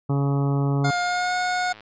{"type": "harmonic tone", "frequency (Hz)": 140, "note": "C#3", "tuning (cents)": 18, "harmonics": [1, 2, 3, 4, 5, 6, 7, 8, 9], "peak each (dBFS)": [-20, -27, -31, -38, -37, -37, -42, -39, -41], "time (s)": [0.09, 0.91], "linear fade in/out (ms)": 10}
{"type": "tone with pitch glide", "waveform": "25% pulse", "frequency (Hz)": [709, 725.6], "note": ["F5", "F#5"], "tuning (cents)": [26, -34], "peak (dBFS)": -18, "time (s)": [0.84, 1.73], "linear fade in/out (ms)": 10, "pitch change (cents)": 40, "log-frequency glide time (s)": [1, 1.34]}
{"type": "click train", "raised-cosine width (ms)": 0.3, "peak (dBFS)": -28, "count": 98, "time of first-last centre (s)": [0.9, 1.807], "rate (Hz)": 107}
{"effects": ["resampled to 16000 Hz"]}